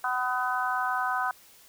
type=harmonic tone; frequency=251.4 Hz; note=B3; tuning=31 cents sharp; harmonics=3 / 4 / 5 / 6; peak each=-31 / -31 / -31 / -31 dBFS; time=0.04-1.31 s; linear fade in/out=2 ms; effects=white hiss -55 dBFS RMS until 1.68 s